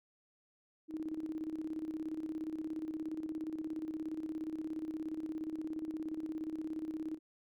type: tone with tremolo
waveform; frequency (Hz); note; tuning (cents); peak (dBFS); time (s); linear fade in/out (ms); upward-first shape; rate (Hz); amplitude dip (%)
sine; 314.6; D#4; +19; -35; 0.88-7.19; 50; square; 17; 60
effects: none